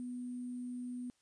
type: tone with sample-and-hold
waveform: sine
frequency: 246.9 Hz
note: B3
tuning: in tune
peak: -39 dBFS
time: 0-1.1 s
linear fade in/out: 0 ms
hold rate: 8820 Hz
effects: white hiss -75 dBFS RMS until 1.21 s + resampled to 22050 Hz